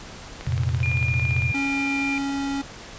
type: click train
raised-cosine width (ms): 0.3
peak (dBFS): -19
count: 19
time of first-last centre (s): 0.41-1.421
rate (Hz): 17.8
type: chord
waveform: sine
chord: F suspended fourth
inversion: none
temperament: equal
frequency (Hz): 87.31 / 116.54 / 130.81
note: F2 / Bb2 / C3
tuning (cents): 0 / 0 / 0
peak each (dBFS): -25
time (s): 0.47-1.52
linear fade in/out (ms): 5
type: tone with pitch glide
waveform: sine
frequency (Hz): 2416 to 2394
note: D7 to D7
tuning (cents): +48 to +33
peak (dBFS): -25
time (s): 0.83-2.18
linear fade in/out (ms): 0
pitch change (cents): -15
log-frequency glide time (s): 1.12-1.88
type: tone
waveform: square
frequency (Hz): 277.2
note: C#4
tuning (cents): 0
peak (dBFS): -25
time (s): 1.54-2.62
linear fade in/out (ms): 10
effects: pink hiss -40 dBFS RMS until 2.98 s + resampled to 16000 Hz